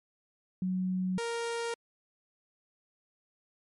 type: tone pair in turn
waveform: sine / sawtooth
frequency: 185 / 466.2 Hz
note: F#3 / A#4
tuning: 0 / 0 cents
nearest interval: octave + major third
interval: 1600 cents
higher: second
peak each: -28 dBFS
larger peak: neither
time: 0.62-1.18 / 1.18-1.74 s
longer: neither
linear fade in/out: 2 ms
effects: MP3 48 kbps